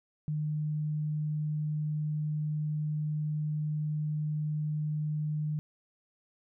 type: tone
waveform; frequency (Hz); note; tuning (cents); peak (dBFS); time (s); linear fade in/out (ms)
sine; 151.8; D#3; -42; -29; 0.28-5.59; 0
effects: none